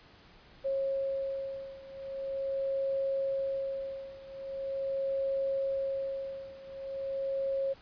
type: beating tone pair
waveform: sine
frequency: 543 / 543.42 Hz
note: C#5 / C#5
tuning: -36 / -35 cents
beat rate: 0.42 Hz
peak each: -33 / -35 dBFS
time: 0.64-7.74 s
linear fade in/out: 20 ms
effects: pink hiss -57 dBFS RMS until 7.81 s + resampled to 11025 Hz